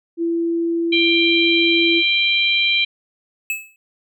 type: tone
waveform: sine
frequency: 335.8 Hz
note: E4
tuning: 32 cents sharp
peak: -17 dBFS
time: 0.17-2.03 s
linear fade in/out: 50 ms
type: harmonic tone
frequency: 790 Hz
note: G5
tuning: 13 cents sharp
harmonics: 3 / 4 / 5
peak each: -17 / -19 / -22 dBFS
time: 0.92-2.85 s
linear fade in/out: 10 ms
type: tone with exponential decay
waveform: square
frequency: 2600 Hz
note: E7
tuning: 24 cents flat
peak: -18 dBFS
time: 3.5-3.76 s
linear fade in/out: 1 ms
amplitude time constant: 56 ms
effects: none